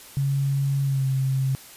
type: tone with pitch glide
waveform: sine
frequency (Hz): 138.3 to 133.36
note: C#3 to C3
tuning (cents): -4 to +33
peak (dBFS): -20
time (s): 0.17-1.55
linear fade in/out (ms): 0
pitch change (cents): -63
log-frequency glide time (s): 0.84-1.05
effects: white hiss -45 dBFS RMS until 1.76 s + resampled to 32000 Hz